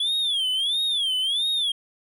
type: tone with vibrato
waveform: triangle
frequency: 3359 Hz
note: G#7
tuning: 19 cents sharp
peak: -20 dBFS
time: 0-1.72 s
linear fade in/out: 5 ms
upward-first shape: sine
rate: 1.5 Hz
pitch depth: 190 cents each way
effects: none